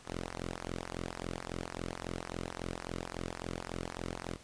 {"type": "tone with flanger", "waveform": "sawtooth", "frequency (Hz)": 43.65, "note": "F1", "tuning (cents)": 0, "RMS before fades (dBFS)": -41, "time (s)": [0.04, 4.38], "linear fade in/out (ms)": 50, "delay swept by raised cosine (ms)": [0.27, 1.23], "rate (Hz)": 3.6, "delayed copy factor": -0.95, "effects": ["pink hiss -56 dBFS RMS until 4.43 s", "resampled to 22050 Hz"]}